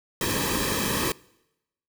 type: noise with comb filter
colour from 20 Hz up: pink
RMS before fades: -26 dBFS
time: 0.21-1.12 s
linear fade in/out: 2 ms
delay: 1.4 ms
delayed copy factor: -0.75
effects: noise-tail reverb RT60 0.9 s tail -24 dB re dry